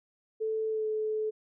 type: tone with pitch glide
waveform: sine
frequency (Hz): 439.2 to 432.2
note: A4 to A4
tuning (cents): -3 to -31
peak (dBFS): -28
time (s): 0.4-1.31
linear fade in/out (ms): 20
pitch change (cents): -28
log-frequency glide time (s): 0.69-0.87
effects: none